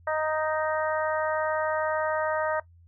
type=harmonic tone; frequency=311.1 Hz; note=D#4; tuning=in tune; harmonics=2 / 3 / 4 / 5 / 6; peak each=-27 / -31 / -33 / -35 / -37 dBFS; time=0.07-2.6 s; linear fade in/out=5 ms; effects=noise-tail reverb RT60 0.1 s tail -17 dB re dry + added 85 Hz sine -52 dBFS peak until 2.87 s